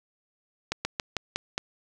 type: slowing click train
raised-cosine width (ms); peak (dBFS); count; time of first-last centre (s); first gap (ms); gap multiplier
0.2; -10; 6; 0.72-1.579; 130; 1.14
effects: none